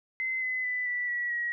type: tone with pitch steps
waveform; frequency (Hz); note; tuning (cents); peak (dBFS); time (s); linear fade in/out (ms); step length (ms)
sine; 2056 / 2025 / 1995.2 / 1965.4 / 1936.1 / 1907.3; C7 / B6 / B6 / B6 / B6 / A#6; -31 / +43 / +17 / -9 / -35 / +39; -28; 0.2-1.52; 0; 220
effects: none